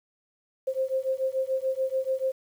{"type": "beating tone pair", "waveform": "sine", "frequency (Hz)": [523.3, 530.2], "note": ["C5", "C5"], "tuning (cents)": [0, 23], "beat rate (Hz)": 6.9, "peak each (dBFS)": -28, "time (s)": [0.67, 2.32], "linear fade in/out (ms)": 10, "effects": ["9-bit"]}